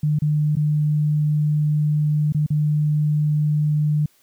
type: tone with dropouts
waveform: sine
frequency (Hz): 150.4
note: D3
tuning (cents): +42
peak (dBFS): -16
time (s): 0.03-4.06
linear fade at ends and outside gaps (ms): 5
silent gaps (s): 0.189-0.219 / 0.555-0.567 / 2.324-2.346 / 2.464-2.503
effects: white hiss -59 dBFS RMS until 4.22 s